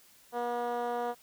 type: tone with band-pass filter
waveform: 10% pulse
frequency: 240.5 Hz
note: B3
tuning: 46 cents flat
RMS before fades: -33 dBFS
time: 0.32-1.15 s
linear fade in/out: 50 ms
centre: 610 Hz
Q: 1.6
effects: white hiss -60 dBFS RMS until 1.22 s